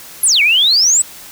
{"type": "exponential two-way sweep", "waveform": "sine", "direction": "down then up", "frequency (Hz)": [11840, 2200, 8140], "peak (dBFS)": -8, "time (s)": [0.23, 1.02], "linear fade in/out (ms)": 5, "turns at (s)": 0.42, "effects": ["white hiss -35 dBFS RMS until 1.31 s"]}